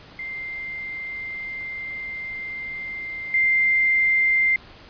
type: tone with level steps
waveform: sine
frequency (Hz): 2093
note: C7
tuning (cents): 0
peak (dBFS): -29 / -16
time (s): 0.19-4.56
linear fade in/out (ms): 2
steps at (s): 3.34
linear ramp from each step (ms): 2
effects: pink hiss -46 dBFS RMS until 4.89 s + resampled to 11025 Hz